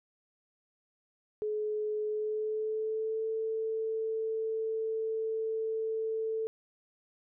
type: tone with pitch glide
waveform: sine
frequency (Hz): 425.5 to 443.1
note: G#4 to A4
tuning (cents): +42 to +12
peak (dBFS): -30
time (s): 1.42-6.47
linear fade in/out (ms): 0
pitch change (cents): +70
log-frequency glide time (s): 2.07-3.26
effects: none